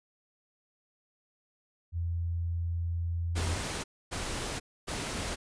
sine tone, 85 Hz, F2, 46 cents flat, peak -29 dBFS, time 1.92-3.58 s, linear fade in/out 50 ms
pink noise bursts, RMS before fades -35 dBFS, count 3, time 3.35-5.36 s, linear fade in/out 20 ms, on 490 ms, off 270 ms
effects resampled to 22050 Hz

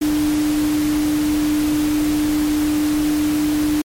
sine tone in noise, 300.5 Hz, D4, 40 cents sharp, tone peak -15 dBFS, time 0.01-3.82 s, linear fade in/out 10 ms, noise pink, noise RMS -28 dBFS, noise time 0.01-3.82 s, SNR +10 dB, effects MP3 64 kbps

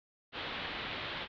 white low-pass noise, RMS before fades -40 dBFS, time 0.32-1.28 s, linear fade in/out 50 ms, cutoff 3800 Hz, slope 48 dB/octave, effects none

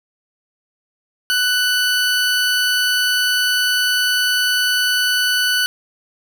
20% pulse tone, 1490 Hz, F#6, 12 cents sharp, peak -10 dBFS, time 1.3-5.66 s, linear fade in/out 0 ms, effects none

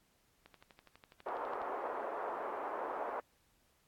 click train, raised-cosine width 0.3 ms, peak -38 dBFS, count 15, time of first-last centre 0.46-1.617 s, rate 12.1 Hz
white band-pass noise, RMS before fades -40 dBFS, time 1.26-3.2 s, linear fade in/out 2 ms, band 390 to 1100 Hz, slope 24 dB/octave
effects pink hiss -73 dBFS RMS until 3.87 s + AAC 64 kbps

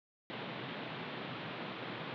pink band-pass noise, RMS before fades -43 dBFS, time 0.3-2.14 s, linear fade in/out 0 ms, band 120 to 3800 Hz, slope 48 dB/octave, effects none

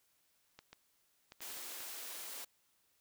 clicks, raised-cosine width 0.2 ms, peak -34 dBFS, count 7, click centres 0.59 / 0.73 / 1.321 / 1.406 / 1.503 / 1.57 / 1.806 s
white high-pass noise, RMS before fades -46 dBFS, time 1.41-2.45 s, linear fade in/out 10 ms, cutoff 280 Hz, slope 24 dB/octave
effects white hiss -75 dBFS RMS until 3 s

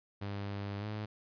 sawtooth tone with pitch glide, 100.6 to 106.21 Hz, G2 to G#2, +45 to +39 cents, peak -33 dBFS, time 0.21-1.06 s, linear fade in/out 10 ms, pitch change +94 cents, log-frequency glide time 0.79-0.85 s, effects resampled to 11025 Hz

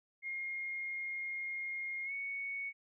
sine tone with pitch glide, 2136 to 2222 Hz, C7 to C#7, +35 to +4 cents, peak -37 dBFS, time 0.22-2.73 s, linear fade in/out 50 ms, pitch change +69 cents, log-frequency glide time 2.05-2.12 s, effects none

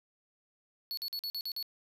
square tone bursts, 4404 Hz, C#8, 12 cents flat, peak -35 dBFS, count 7, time 0.91-1.627 s, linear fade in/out 0 ms, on 63 ms, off 46 ms, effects none

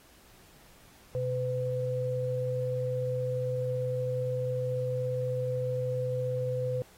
sine tone pair together, 126.25 / 505 Hz, B2 / B4, +39 / +39 cents, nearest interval 2 octaves, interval 2400 cents, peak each -32 / -30 dBFS, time 1.15-6.82 s, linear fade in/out 0 ms, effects pink hiss -58 dBFS RMS until 6.97 s + AAC 48 kbps

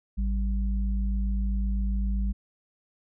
sine tone pair together, 53.84 / 196 Hz, A1 / G3, -37 / 0 cents, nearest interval octave + minor seventh, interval 2237 cents, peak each -24 / -33 dBFS, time 0.17-2.33 s, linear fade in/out 20 ms, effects none

